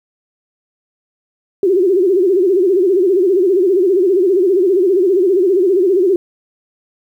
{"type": "tone with vibrato", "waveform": "sine", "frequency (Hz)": 373.2, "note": "F#4", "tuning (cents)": 15, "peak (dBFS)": -9, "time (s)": [1.63, 6.16], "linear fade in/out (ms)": 2, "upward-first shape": "sine", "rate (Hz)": 15, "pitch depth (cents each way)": 140, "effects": ["8-bit"]}